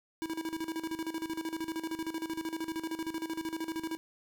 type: tone with tremolo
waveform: square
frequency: 323.6 Hz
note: E4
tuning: 32 cents flat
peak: -33 dBFS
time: 0.22-3.97 s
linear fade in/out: 0 ms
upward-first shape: square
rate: 13 Hz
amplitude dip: 75%
effects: none